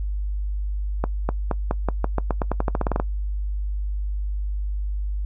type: accelerating click train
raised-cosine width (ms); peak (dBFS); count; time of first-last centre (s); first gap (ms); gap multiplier
1; -8; 18; 1.04-2.999; 250; 0.89
effects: noise-tail reverb RT60 0.1 s tail -20 dB re dry + added 50 Hz sine -23 dBFS peak until 5.25 s